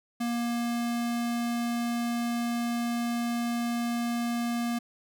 square tone, 236.7 Hz, A#3, 27 cents sharp, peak -28 dBFS, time 0.2-4.79 s, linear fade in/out 10 ms, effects none

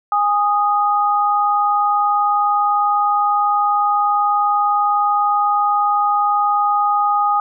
sine tone pair together, 821.4 / 1241 Hz, G#5 / D#6, -19 / -5 cents, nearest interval perfect fifth, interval 714 cents, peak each -16 dBFS, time 0.12-7.4 s, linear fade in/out 2 ms, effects none

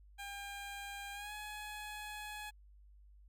15% pulse tone with pitch glide, 802 to 842.8 Hz, G5 to G#5, +39 to +25 cents, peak -37 dBFS, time 0.18-2.51 s, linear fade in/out 20 ms, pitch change +86 cents, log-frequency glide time 1.13-1.33 s, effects added 50 Hz sine -57 dBFS peak until 3.28 s + MP3 96 kbps

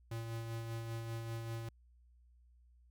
square tone with tremolo, 114.5 Hz, A#2, 31 cents flat, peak -39 dBFS, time 0.11-1.69 s, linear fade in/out 5 ms, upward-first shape sine, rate 5.1 Hz, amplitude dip 35%, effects added 60 Hz sine -62 dBFS peak until 2.9 s

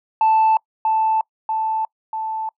sine tone with echo, 880 Hz, A5, in tune, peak -10 dBFS, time 0.21-0.57 s, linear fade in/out 2 ms, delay 640 ms, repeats 3, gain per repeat -4 dB, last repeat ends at 2.49 s, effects noise-tail reverb RT60 0.1 s tail -26 dB re dry + tanh soft clip ceiling -10 dBFS

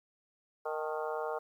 harmonic tone with a mistuned harmonic, 155.2 Hz, D#3, 4 cents flat, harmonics 3 / 4 / 5 / 6 / 7 / 8 / 9, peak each -37 / -39 / -41 / -43 / -44 / -45 / -46 dBFS, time 0.65-1.39 s, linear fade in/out 10 ms, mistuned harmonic 6, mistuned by -72 cents, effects 11-bit

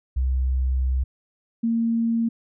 sine tone pair in turn, 64.6 / 229.7 Hz, C2 / A#3, -21 / -25 cents, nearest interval octave + minor seventh, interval 2196 cents, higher second, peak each -19 dBFS, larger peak neither, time 0.16-1.04 / 1.63-2.29 s, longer first, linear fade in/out 10 ms, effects none

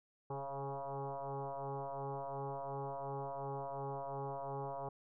sine tone with frequency modulation, 139.4 Hz, C#3, 10 cents sharp, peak -39 dBFS, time 0.3-4.89 s, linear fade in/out 5 ms, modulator 138 Hz, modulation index 6.6, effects none

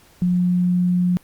sine tone, 178.8 Hz, F3, 41 cents sharp, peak -15 dBFS, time 0.22-1.17 s, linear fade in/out 0 ms, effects pink hiss -52 dBFS RMS until 1.23 s + Opus 48 kbps

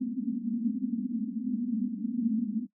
pink band-pass noise, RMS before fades -31 dBFS, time 0-2.67 s, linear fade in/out 20 ms, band 210 to 260 Hz, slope 96 dB/octave, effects noise-tail reverb RT60 0.1 s tail -18 dB re dry

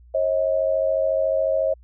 sine tone pair together, 540 / 634 Hz, C#5 / D#5, -45 / +32 cents, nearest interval minor third, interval 277 cents, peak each -21 dBFS, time 0.14-1.74 s, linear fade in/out 10 ms, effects added 60 Hz sine -46 dBFS peak until 1.83 s

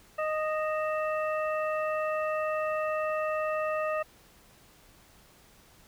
harmonic tone with a mistuned harmonic, 620 Hz, D#5, 6 cents flat, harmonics 1 / 2 / 3 / 4, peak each -29 / -33 / -39 / -41 dBFS, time 0.18-4.03 s, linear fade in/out 10 ms, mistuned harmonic 4, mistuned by +120 cents, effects pink hiss -58 dBFS RMS until 5.87 s

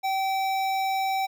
square tone with notch filter, 771 Hz, G5, 29 cents flat, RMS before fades -26 dBFS, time 0.03-1.27 s, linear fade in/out 20 ms, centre 9300 Hz, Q 1.1, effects none

